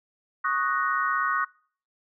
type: chord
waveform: sine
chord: D# minor seventh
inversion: third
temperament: equal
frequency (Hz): 1108.7 / 1244.5 / 1480 / 1864.7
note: C#6 / D#6 / F#6 / A#6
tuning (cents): 0 / 0 / 0 / 0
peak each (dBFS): -27 / -28 / -28 / -32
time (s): 0.44-1.45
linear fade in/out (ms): 10
effects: noise-tail reverb RT60 0.5 s tail -25 dB re dry